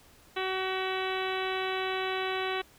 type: harmonic tone with a mistuned harmonic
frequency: 377.1 Hz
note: F#4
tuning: 33 cents sharp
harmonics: 1 / 2 / 3 / 4 / 5 / 6 / 7 / 8 / 9 / 10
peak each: -33 / -36 / -38 / -39 / -40 / -41 / -41 / -42 / -43 / -43 dBFS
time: 0.36-2.62 s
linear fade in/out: 10 ms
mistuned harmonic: 10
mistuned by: +63 cents
effects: pink hiss -58 dBFS RMS until 2.78 s